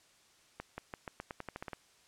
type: accelerating click train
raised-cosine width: 0.5 ms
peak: -25 dBFS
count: 12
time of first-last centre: 0.6-1.732 s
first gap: 180 ms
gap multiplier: 0.88
effects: white hiss -65 dBFS RMS until 2.07 s + low-pass 8000 Hz 12 dB/octave